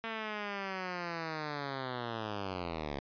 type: linear sweep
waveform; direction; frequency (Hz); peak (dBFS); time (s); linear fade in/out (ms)
5% pulse; down; 227.4 to 68.4; -25; 0.04-2.99; 0
effects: resampled to 11025 Hz